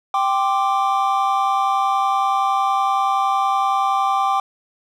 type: chord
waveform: triangle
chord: G suspended fourth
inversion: none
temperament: just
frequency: 784 / 1045.3 / 1176 Hz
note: G5 / C6 / D6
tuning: 0 / -2 / +2 cents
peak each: -17 / -22 / -18 dBFS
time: 0.14-4.4 s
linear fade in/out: 2 ms
effects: none